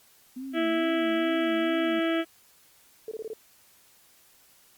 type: tone with vibrato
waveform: sine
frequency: 246.9 Hz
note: B3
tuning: in tune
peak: -34 dBFS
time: 0.36-2 s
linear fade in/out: 10 ms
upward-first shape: sine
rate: 2.3 Hz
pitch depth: 150 cents each way
type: harmonic tone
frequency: 329.1 Hz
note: E4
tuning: 3 cents flat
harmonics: 1 / 2 / 4 / 5 / 6 / 7 / 8 / 9 / 10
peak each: -25 / -30 / -36 / -37 / -39 / -39 / -44 / -41 / -41 dBFS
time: 0.53-2.25 s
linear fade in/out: 50 ms
type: tone bursts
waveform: sine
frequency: 440 Hz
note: A4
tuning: in tune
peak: -32 dBFS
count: 5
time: 3.08-3.334 s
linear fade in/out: 2 ms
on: 34 ms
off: 21 ms
effects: white hiss -59 dBFS RMS until 4.77 s + Opus 48 kbps